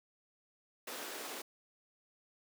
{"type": "high-pass noise", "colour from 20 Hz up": "pink", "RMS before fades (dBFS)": -44, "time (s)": [0.87, 1.42], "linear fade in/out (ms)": 5, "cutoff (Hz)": 290, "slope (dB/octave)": 24, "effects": []}